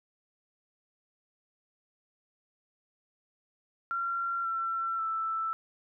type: tone with pitch steps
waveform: sine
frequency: 1372 / 1347.7 / 1323.7 Hz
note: F6 / E6 / E6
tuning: -31 / +38 / +7 cents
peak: -29 dBFS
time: 3.91-5.53 s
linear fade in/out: 0 ms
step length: 540 ms
effects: none